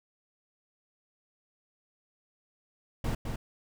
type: noise with echo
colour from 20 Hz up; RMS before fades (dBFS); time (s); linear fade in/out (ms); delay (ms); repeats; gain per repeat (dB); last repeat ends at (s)
brown; -30; 3.04-3.15; 5; 210; 1; -4; 3.36
effects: none